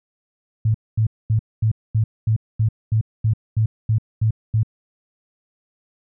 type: tone bursts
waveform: sine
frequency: 110 Hz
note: A2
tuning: in tune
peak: -14 dBFS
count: 13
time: 0.65-4.632 s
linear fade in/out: 5 ms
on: 94 ms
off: 230 ms
effects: none